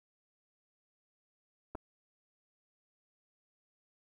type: clicks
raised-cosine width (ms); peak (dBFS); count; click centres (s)
1; -29 / -27; 2; 1.75 / 1.753
effects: 11-bit